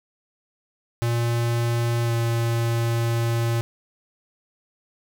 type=tone with pitch glide; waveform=square; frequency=117.8 to 116.38 Hz; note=A#2 to A#2; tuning=+19 to -2 cents; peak=-21 dBFS; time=1.02-3.61 s; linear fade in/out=0 ms; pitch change=-21 cents; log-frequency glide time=2.04-2.12 s; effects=none